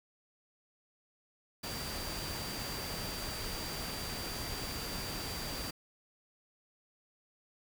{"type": "tone in noise", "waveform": "sine", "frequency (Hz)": 4699, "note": "D8", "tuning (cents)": 0, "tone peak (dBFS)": -44, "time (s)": [1.63, 5.71], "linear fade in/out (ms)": 10, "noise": "pink", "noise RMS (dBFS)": -40, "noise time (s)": [1.63, 5.71], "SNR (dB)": -7, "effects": []}